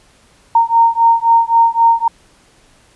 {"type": "beating tone pair", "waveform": "sine", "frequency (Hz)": [920, 923.8], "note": ["A#5", "A#5"], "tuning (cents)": [-23, -16], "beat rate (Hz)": 3.8, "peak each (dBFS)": -11, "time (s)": [0.55, 2.08], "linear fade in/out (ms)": 5, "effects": ["pink hiss -50 dBFS RMS until 2.95 s", "resampled to 24000 Hz"]}